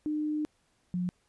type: tone pair in turn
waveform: sine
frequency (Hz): 303.1 / 179.13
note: D#4 / F3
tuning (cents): -45 / +44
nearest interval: major sixth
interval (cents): 911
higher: first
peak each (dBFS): -28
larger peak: neither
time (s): 0.06-0.45 / 0.94-1.09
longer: first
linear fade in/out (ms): 0
effects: pink hiss -71 dBFS RMS until 1.28 s + resampled to 24000 Hz